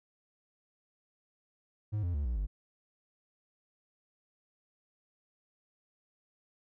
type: tone with pitch steps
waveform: triangle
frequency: 105.8 / 87.44 / 72.26 / 59.72 / 49.36 Hz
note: G#2 / F2 / D2 / A#1 / G1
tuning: +33 / +3 / -27 / +43 / +13 cents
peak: -28 dBFS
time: 1.92-2.47 s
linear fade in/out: 20 ms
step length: 110 ms
effects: none